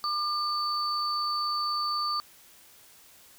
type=tone pair together; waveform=sine; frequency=1200 / 4536 Hz; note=D6 / C#8; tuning=+37 / +39 cents; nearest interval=octave + major seventh; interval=2302 cents; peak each=-28 / -31 dBFS; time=0.04-2.2 s; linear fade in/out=0 ms; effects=white hiss -55 dBFS RMS until 3.38 s